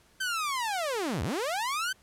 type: linear two-way sweep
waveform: sawtooth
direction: down then up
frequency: 1568 to 65.41 to 1568 Hz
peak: -25 dBFS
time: 0.2-1.93 s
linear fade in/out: 10 ms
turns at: 1.23 s
effects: pink hiss -62 dBFS RMS until 2.02 s + low-pass 12000 Hz 12 dB/octave